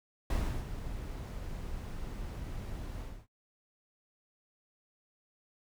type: noise with ADSR envelope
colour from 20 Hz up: brown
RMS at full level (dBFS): -29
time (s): 0.3-3.27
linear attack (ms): 4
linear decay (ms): 340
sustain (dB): -11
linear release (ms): 260
effects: noise-tail reverb RT60 0.1 s tail -20 dB re dry